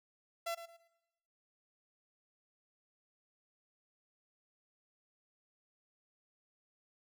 sawtooth tone with echo, 675 Hz, E5, 41 cents sharp, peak -32 dBFS, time 0.46-0.55 s, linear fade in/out 10 ms, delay 110 ms, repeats 3, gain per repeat -12 dB, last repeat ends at 0.88 s, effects noise-tail reverb RT60 1.0 s tail -20 dB re dry

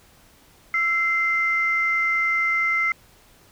sine tone pair together, 1334.7 / 2079 Hz, E6 / C7, +21 / -12 cents, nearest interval minor sixth, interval 767 cents, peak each -25 / -19 dBFS, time 0.74-2.92 s, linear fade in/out 2 ms, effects tanh soft clip ceiling -11 dBFS + pink hiss -54 dBFS RMS until 3.51 s

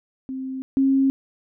sine tone pair in turn, 262.9 / 270 Hz, C4 / C#4, +8 / -45 cents, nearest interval unison, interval 47 cents, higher second, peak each -27 / -15 dBFS, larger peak second, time 0.29-0.62 / 0.77-1.1 s, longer neither, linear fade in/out 0 ms, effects none

